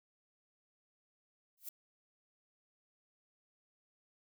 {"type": "noise with exponential growth", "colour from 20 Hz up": "violet", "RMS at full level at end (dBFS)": -39, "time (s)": [1.57, 1.69], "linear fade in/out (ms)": 5, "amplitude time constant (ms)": 24, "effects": []}